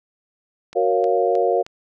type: click train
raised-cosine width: 0.2 ms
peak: -22 dBFS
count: 4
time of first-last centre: 0.73-1.665 s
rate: 3.21 Hz
type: chord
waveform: sine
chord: Gb major seventh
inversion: none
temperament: equal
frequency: 370 / 466.2 / 554.4 / 698.5 Hz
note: Gb4 / Bb4 / Db5 / F5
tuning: 0 / 0 / 0 / 0 cents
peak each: -22 / -20 / -22 / -21 dBFS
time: 0.75-1.63 s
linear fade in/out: 20 ms
effects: none